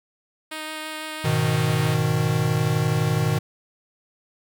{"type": "tone with vibrato", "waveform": "5% pulse", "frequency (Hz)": 311.2, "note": "D#4", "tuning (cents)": 0, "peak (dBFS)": -19, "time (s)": [0.51, 1.95], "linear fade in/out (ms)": 10, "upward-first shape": "sine", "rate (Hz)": 6, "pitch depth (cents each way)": 9}
{"type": "chord", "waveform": "square", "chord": "G# minor", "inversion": "none", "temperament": "equal", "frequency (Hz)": [103.83, 123.47, 155.56], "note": ["G#2", "B2", "D#3"], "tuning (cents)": [0, 0, 0], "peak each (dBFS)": [-28, -24, -23], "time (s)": [1.24, 3.39], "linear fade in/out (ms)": 10}
{"effects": []}